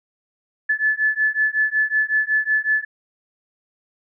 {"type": "beating tone pair", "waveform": "sine", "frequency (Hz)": [1729, 1734.4], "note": ["A6", "A6"], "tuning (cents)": [-31, -25], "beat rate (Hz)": 5.4, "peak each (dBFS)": -20, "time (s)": [0.69, 2.85], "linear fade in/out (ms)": 10, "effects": []}